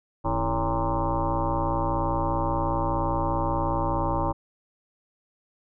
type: tone with frequency modulation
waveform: sine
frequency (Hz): 445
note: A4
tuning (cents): +20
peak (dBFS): -22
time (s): 0.24-4.33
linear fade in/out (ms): 20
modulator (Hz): 119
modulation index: 5.2
effects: none